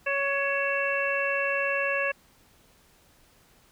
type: harmonic tone with a mistuned harmonic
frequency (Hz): 558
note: C#5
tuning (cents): +11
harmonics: 1 / 2 / 3 / 4 / 5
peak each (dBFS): -29 / -34 / -29 / -35 / -30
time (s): 0.06-2.12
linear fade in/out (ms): 10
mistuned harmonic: 5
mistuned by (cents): -63
effects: pink hiss -60 dBFS RMS until 3.71 s